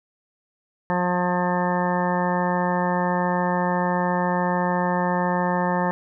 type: harmonic tone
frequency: 178.6 Hz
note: F3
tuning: 39 cents sharp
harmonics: 1 / 2 / 3 / 4 / 5 / 6 / 7 / 9 / 10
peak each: -24 / -31 / -27 / -31 / -25 / -31 / -36 / -37 / -32 dBFS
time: 0.9-5.91 s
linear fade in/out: 0 ms
effects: none